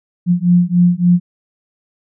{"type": "beating tone pair", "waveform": "sine", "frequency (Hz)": [174.61, 178.11], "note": ["F3", "F3"], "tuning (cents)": [0, 34], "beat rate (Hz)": 3.5, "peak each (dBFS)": -12, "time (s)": [0.26, 1.2], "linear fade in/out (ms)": 50, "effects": []}